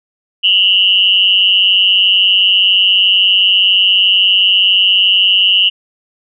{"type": "tone with amplitude modulation", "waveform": "sine", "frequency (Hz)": 2928, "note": "F#7", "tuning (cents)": -19, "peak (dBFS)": -3, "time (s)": [0.43, 5.7], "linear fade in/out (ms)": 20, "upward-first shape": "sine", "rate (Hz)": 191, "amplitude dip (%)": 90, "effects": []}